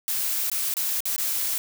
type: noise with dropouts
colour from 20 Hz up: blue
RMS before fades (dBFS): -26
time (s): 0.08-1.58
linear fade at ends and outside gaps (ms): 0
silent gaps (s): 0.499-0.516 / 0.739-0.768 / 1.005-1.055 / 1.162-1.181
effects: none